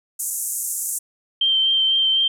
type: band-pass noise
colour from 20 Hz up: pink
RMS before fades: -26 dBFS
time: 0.19-0.99 s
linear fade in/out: 10 ms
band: 6900 to 13000 Hz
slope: 48 dB/octave
type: tone with vibrato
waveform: sine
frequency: 3136 Hz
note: G7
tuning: in tune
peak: -15 dBFS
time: 1.41-2.28 s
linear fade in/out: 5 ms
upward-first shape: triangle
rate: 4 Hz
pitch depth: 19 cents each way
effects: none